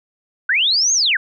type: linear two-way sweep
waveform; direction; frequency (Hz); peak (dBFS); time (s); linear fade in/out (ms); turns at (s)
sine; up then down; 1443 to 6640 to 1443; -13; 0.49-1.17; 5; 0.93
effects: none